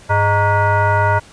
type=tone with frequency modulation; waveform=sine; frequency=415.3 Hz; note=G#4; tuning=in tune; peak=-11 dBFS; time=0.09-1.2 s; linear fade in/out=20 ms; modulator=516 Hz; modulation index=2.1; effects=pink hiss -43 dBFS RMS until 1.32 s + resampled to 22050 Hz